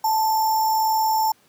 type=tone with sample-and-hold; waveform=sine; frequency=879 Hz; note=A5; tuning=2 cents flat; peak=-17 dBFS; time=0.04-1.32 s; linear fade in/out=5 ms; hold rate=6300 Hz; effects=pink hiss -58 dBFS RMS until 1.48 s + high-pass 150 Hz 12 dB/octave